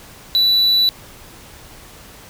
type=tone; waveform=triangle; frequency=3956 Hz; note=B7; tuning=2 cents sharp; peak=-10 dBFS; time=0.35-0.89 s; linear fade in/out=0 ms; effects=pink hiss -41 dBFS RMS until 2.29 s